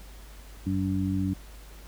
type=harmonic tone; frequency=95.3 Hz; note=G2; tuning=48 cents flat; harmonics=1 / 2 / 3; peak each=-29 / -29 / -29 dBFS; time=0.66-1.34 s; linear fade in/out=10 ms; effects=added 50 Hz sine -44 dBFS peak until 1.87 s + pink hiss -52 dBFS RMS until 1.87 s